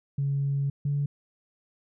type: tone pair in turn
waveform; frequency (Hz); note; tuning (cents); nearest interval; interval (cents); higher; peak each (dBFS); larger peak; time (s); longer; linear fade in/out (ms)
sine; 139.7 / 142.97; C#3 / D3; +14 / -46; unison; 40; second; -23; neither; 0.18-0.7 / 0.85-1.06; first; 5
effects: tanh soft clip ceiling -19 dBFS